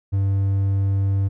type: tone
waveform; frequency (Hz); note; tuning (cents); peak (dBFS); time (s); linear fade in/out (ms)
triangle; 98; G2; 0; -15; 0.12-1.29; 20
effects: none